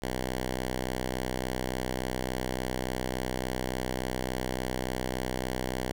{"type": "tone", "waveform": "5% pulse", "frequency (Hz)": 63.5, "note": "B1", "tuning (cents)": 49, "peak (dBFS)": -19, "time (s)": [0.02, 5.92], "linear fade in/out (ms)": 5, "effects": []}